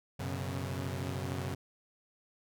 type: chord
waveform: sawtooth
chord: F# suspended fourth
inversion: none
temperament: equal with one note detuned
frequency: 92.5 / 123.47 / 136.76 Hz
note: F#2 / B2 / C#3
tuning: 0 / 0 / -23 cents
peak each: -34 / -37 / -35 dBFS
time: 0.19-1.55 s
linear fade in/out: 10 ms
effects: none